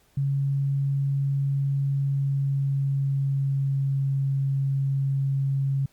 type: tone with pitch glide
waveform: sine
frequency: 138.59 to 136.84 Hz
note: C#3 to C#3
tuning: 0 to -22 cents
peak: -21 dBFS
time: 0.17-5.86 s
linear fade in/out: 5 ms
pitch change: -22 cents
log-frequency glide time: 1.95-4.15 s
effects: pink hiss -62 dBFS RMS until 5.92 s + MP3 96 kbps